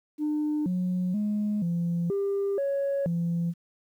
sine tone with pitch steps, 301.1 / 181.6 / 209.2 / 171.2 / 397.7 / 556 / 170.1 Hz, D4 / F#3 / G#3 / F3 / G4 / C#5 / F3, +43 / -32 / +13 / -34 / +25 / +5 / -45 cents, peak -23 dBFS, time 0.18-3.54 s, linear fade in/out 50 ms, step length 480 ms, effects tanh soft clip ceiling -22 dBFS + 10-bit

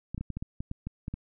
clicks, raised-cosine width 5 ms, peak -22 dBFS, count 11, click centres 0.146 / 0.179 / 0.21 / 0.303 / 0.37 / 0.425 / 0.605 / 0.714 / 0.87 / 1.081 / 1.14 s, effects none

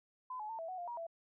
sine tone with pitch steps, 1014 / 851 / 900 / 657 / 742 / 702 / 953 / 667 Hz, B5 / G#5 / A5 / E5 / F#5 / F5 / A#5 / E5, +45 / +42 / +39 / -6 / +5 / +9 / +38 / +20 cents, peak -40 dBFS, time 0.3-1.068 s, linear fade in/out 5 ms, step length 96 ms, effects none

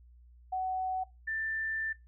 sine tone pair in turn, 749 / 1776.4 Hz, F#5 / A6, +21 / +16 cents, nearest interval octave + minor third, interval 1495 cents, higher second, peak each -30 / -32 dBFS, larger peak first, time 0.52-1.04 / 1.27-1.93 s, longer second, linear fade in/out 10 ms, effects noise-tail reverb RT60 0.2 s tail -19 dB re dry + added 60 Hz sine -54 dBFS peak until 2.07 s

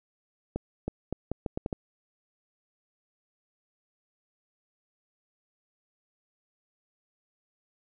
accelerating click train, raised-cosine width 2 ms, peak -17 dBFS, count 8, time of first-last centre 0.56-1.728 s, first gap 320 ms, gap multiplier 0.77, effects none

